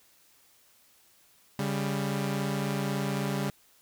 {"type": "tone pair together", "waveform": "sawtooth", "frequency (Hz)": [140.1, 198.29], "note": ["C#3", "G3"], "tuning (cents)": [19, 20], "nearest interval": "tritone", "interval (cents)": 601, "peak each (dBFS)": -27, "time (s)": [1.59, 3.5], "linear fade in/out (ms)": 2, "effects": ["white hiss -62 dBFS RMS until 3.81 s"]}